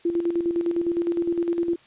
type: tone with tremolo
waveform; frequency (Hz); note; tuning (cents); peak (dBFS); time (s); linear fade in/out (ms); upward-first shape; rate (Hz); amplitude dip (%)
sine; 341.8; F4; -37; -19; 0.05-1.76; 5; square; 9.8; 55
effects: white hiss -54 dBFS RMS until 1.86 s + resampled to 8000 Hz